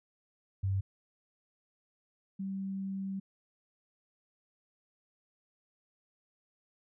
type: tone pair in turn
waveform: sine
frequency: 96.8 / 193.6 Hz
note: G2 / G3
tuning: -21 / -21 cents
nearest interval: octave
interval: 1200 cents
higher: second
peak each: -28 / -34 dBFS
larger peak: first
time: 0.63-0.81 / 2.39-3.2 s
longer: second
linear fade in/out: 10 ms
effects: none